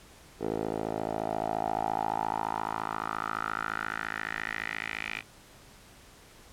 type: tone with band-pass filter sweep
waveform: 10% pulse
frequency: 54.4 Hz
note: A1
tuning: 19 cents flat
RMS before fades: -33 dBFS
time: 0.39-5.23 s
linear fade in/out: 50 ms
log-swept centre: 470 to 2400 Hz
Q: 4.5
effects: pink hiss -54 dBFS RMS until 6.52 s + low-pass 12000 Hz 12 dB/octave